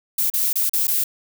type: noise with dropouts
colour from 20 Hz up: violet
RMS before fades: -20 dBFS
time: 0.18-1.04 s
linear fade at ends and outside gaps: 5 ms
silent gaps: 0.301-0.337 / 0.53-0.556 / 0.695-0.734 / 0.871-0.879 s
effects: none